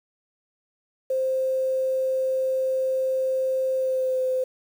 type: tone with pitch glide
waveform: sine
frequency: 523.3 to 514.9 Hz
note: C5 to C5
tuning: 0 to -28 cents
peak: -21 dBFS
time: 1.1-4.44 s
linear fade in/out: 5 ms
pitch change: -28 cents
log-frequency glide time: 3.76-4.21 s
effects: 8-bit